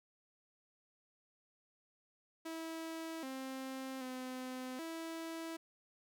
sawtooth tone with pitch steps, 325.2 / 264.1 / 256 / 327.3 Hz, E4 / C4 / C4 / E4, -23 / +16 / -38 / -12 cents, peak -38 dBFS, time 2.45-5.57 s, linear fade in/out 10 ms, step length 780 ms, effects none

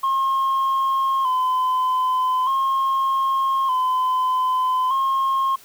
sine tone with vibrato, 1046.5 Hz, C6, in tune, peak -15 dBFS, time 0.03-5.56 s, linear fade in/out 10 ms, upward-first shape square, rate 0.41 Hz, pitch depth 44 cents each way, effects tanh soft clip ceiling -16 dBFS + white hiss -48 dBFS RMS until 5.64 s

